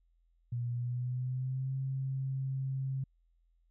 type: tone with pitch glide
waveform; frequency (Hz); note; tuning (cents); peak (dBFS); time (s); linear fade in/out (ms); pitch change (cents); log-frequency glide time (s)
sine; 120.4 to 133.59; B2 to C3; -44 to +36; -32; 0.52-3.04; 5; +180; 0.73-1.75
effects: added 42 Hz sine -67 dBFS peak until 3.7 s